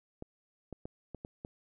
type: clicks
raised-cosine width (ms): 2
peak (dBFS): -28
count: 6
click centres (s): 0.224 / 0.727 / 0.855 / 1.147 / 1.249 / 1.449
effects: none